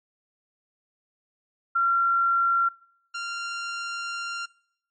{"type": "tone pair in turn", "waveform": ["sine", "sawtooth"], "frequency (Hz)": [1371, 1386.9], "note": ["F6", "F6"], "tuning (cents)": [-32, -12], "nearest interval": "unison", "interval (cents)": 20, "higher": "second", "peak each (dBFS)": [-19, -26], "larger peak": "first", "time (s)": [[1.75, 2.69], [3.14, 4.46]], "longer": "second", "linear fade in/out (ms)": 10, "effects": ["noise-tail reverb RT60 0.7 s tail -23 dB re dry", "MP3 32 kbps"]}